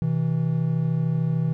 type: tone pair together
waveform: triangle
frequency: 128.7 / 162.15 Hz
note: C3 / E3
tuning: -28 / -28 cents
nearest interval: major third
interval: 400 cents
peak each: -23 / -20 dBFS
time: 0.02-1.53 s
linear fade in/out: 0 ms
effects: none